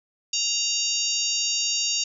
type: harmonic tone with a mistuned harmonic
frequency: 932.3 Hz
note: A#5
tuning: in tune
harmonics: 3 / 4 / 5 / 6 / 7 / 8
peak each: -29 / -32 / -28 / -29 / -29 / -32 dBFS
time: 0.33-2.04 s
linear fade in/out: 5 ms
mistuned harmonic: 8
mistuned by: -77 cents
effects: none